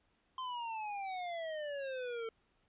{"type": "exponential sweep", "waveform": "square", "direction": "down", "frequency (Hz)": [1046.5, 445.6], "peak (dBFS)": -39, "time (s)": [0.38, 2.29], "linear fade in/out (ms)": 2, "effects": ["pink hiss -75 dBFS RMS until 2.68 s", "resampled to 8000 Hz"]}